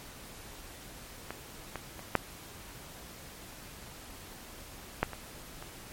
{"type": "clicks", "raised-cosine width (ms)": 0.5, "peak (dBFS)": [-21, -21, -28, -8, -10, -24, -27], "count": 7, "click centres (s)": [1.306, 1.757, 1.993, 2.153, 5.03, 5.133, 5.625], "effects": ["pink hiss -48 dBFS RMS until 5.92 s", "MP3 64 kbps"]}